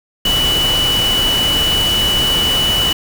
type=tone in noise; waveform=sine; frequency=2960 Hz; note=F#7; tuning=in tune; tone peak=-13 dBFS; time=0.25-2.93 s; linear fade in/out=5 ms; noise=pink; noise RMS=-20 dBFS; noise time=0.25-2.93 s; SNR=+4 dB; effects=none